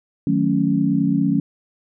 sine chord, D# half-diminished seventh, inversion none, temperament equal, 155.56 / 185 / 220 / 277.2 Hz, D#3 / F#3 / A3 / C#4, 0 / 0 / 0 / 0 cents, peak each -23 / -21 / -22 / -19 dBFS, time 0.27-1.4 s, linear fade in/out 2 ms, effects none

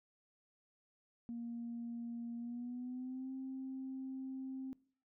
sine tone with pitch glide, 235 to 263.8 Hz, A#3 to C4, +14 to +14 cents, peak -40 dBFS, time 1.29-4.73 s, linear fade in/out 0 ms, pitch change +200 cents, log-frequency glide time 2.37-3.32 s, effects noise-tail reverb RT60 0.5 s tail -23 dB re dry + tanh soft clip ceiling -36 dBFS

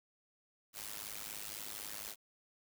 white noise with amplitude modulation, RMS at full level -41 dBFS, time 0.73-2.16 s, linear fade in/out 50 ms, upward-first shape sine, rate 104 Hz, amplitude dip 95%, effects none

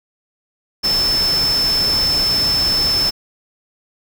sine tone in noise, 5274 Hz, E8, in tune, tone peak -14 dBFS, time 0.83-3.11 s, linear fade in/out 20 ms, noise pink, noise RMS -25 dBFS, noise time 0.83-3.11 s, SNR +8 dB, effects none

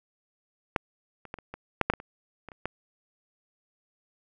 clicks, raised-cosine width 0.5 ms, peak -9 / -29 / -20 / -29 / -23 / -6 / -7 / -15 / -27 / -26 / -30 / -15 dBFS, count 12, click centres 0.762 / 1.253 / 1.341 / 1.387 / 1.54 / 1.813 / 1.9 / 1.937 / 2.001 / 2.487 / 2.518 / 2.656 s, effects none

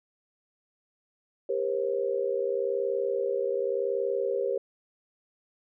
sine tone cluster, 395.3 / 476.1 / 537 Hz, G4 / A#4 / C5, +15 / +37 / +45 cents, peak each -30 dBFS, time 1.49-4.58 s, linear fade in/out 5 ms, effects none

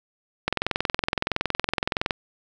click train, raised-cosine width 0.3 ms, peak -6 dBFS, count 36, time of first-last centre 0.48-2.108 s, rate 21.5 Hz, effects none

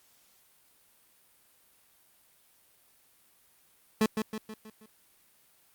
30% pulse tone with echo, 217.3 Hz, A3, 21 cents flat, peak -19 dBFS, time 4.01-4.06 s, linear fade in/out 2 ms, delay 160 ms, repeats 5, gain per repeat -6 dB, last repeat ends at 4.86 s, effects white hiss -64 dBFS RMS until 5.74 s + Opus 48 kbps

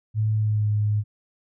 sine tone with pitch glide, 108.2 to 105.12 Hz, A2 to G#2, -29 to +21 cents, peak -19 dBFS, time 0.14-1.04 s, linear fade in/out 50 ms, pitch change -50 cents, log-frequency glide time 0.33-0.7 s, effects none

